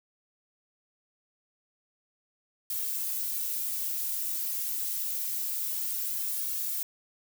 violet noise with flanger, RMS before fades -32 dBFS, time 2.7-6.83 s, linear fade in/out 2 ms, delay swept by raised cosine 2 to 3.4 ms, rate 0.26 Hz, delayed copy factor -0.65, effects none

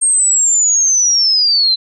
sine linear sweep, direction down, 8570 to 4015 Hz, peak -9 dBFS, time 0.01-1.76 s, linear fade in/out 20 ms, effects none

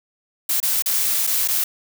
blue noise with dropouts, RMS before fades -20 dBFS, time 0.49-1.64 s, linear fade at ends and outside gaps 5 ms, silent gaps 0.602-0.628 / 0.823-0.859 / 1.268-1.272 / 1.477-1.484 s, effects none

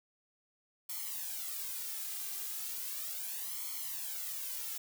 blue noise with flanger, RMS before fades -40 dBFS, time 0.89-4.78 s, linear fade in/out 5 ms, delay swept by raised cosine 0.92 to 2.52 ms, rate 0.36 Hz, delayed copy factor +0.95, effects none

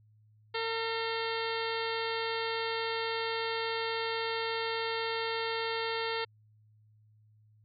harmonic tone with a mistuned harmonic, 454.1 Hz, A#4, 45 cents flat, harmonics 1 / 2 / 3 / 4 / 5 / 6 / 7 / 8 / 9 / 10, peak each -35 / -38 / -40 / -41 / -42 / -43 / -43 / -44 / -45 / -45 dBFS, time 0.54-6.25 s, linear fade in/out 10 ms, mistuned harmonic 5, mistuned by -84 cents, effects added 107 Hz sine -60 dBFS peak until 7.64 s

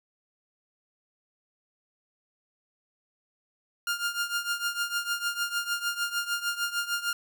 sawtooth tone with tremolo, 1406 Hz, F6, 11 cents sharp, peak -21 dBFS, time 3.87-7.13 s, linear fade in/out 2 ms, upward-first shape triangle, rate 6.6 Hz, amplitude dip 85%, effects none

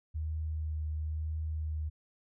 sine tone with vibrato, 77.78 Hz, D#2, in tune, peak -32 dBFS, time 0.14-1.9 s, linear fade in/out 20 ms, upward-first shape triangle, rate 1 Hz, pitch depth 19 cents each way, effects none

